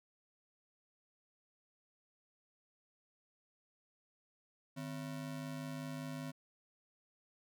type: ring-modulated tone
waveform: square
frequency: 205.5 Hz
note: G#3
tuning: 18 cents flat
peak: -39 dBFS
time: 4.76-6.32 s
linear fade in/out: 20 ms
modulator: 52.6 Hz
effects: none